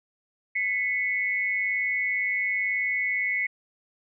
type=tone pair together; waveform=sine; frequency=2000 / 2201 Hz; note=B6 / C#7; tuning=+21 / -13 cents; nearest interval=major second; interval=166 cents; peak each=-27 / -26 dBFS; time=0.55-3.47 s; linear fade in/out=10 ms; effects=none